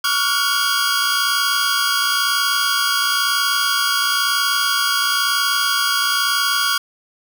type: tone cluster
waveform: 40% pulse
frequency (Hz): 1124 / 1398 / 1459 / 3264 / 4838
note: C#6 / F6 / F#6 / G#7 / D#8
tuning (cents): +24 / +1 / -25 / -31 / -49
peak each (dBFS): -22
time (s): 0.04-6.78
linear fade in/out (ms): 5
effects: none